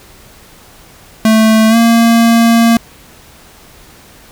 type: tone with pitch glide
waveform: square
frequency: 220 to 230.8 Hz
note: A3 to A#3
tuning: 0 to -17 cents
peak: -6 dBFS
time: 1.25-2.77 s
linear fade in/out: 2 ms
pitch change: +83 cents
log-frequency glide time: 1.69-1.76 s
effects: pink hiss -40 dBFS RMS until 4.31 s